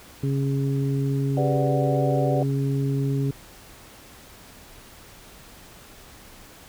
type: harmonic tone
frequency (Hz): 137.5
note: C#3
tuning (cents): -14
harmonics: 1 / 2 / 3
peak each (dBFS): -22 / -28 / -32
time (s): 0.23-3.31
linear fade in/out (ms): 5
type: chord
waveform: sine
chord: G major seventh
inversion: none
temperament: equal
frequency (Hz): 392 / 493.9 / 587.3 / 740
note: G4 / B4 / D5 / F#5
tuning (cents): 0 / 0 / 0 / 0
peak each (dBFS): -29 / -29 / -26 / -29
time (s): 1.37-2.43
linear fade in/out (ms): 2
effects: pink hiss -47 dBFS RMS until 6.68 s